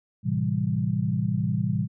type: chord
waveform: sine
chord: A minor seventh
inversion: none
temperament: equal with one note detuned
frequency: 111.09 / 130.81 / 164.81 / 196 Hz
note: A2 / C3 / E3 / G3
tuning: +17 / 0 / 0 / 0 cents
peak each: -28 dBFS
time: 0.23-1.88 s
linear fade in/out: 50 ms
effects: none